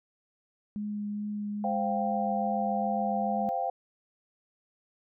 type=tone with vibrato; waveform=sine; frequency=207.7 Hz; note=G#3; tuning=in tune; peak=-31 dBFS; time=0.76-3.49 s; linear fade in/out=0 ms; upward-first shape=triangle; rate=2.4 Hz; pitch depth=12 cents each way
type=chord; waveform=sine; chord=C suspended fourth; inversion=none; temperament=just; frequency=523.3 / 697.7 / 784.9 Hz; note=C5 / F5 / G5; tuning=0 / -2 / +2 cents; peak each=-35 / -31 / -31 dBFS; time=1.64-3.7 s; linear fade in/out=2 ms
effects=none